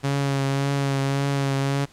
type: tone with vibrato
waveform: sawtooth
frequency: 138.4 Hz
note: C#3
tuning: 2 cents flat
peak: -17 dBFS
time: 0.03-1.86 s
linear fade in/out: 20 ms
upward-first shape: triangle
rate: 1.8 Hz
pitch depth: 27 cents each way
effects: pink hiss -52 dBFS RMS until 1.92 s + low-pass 9000 Hz 12 dB/octave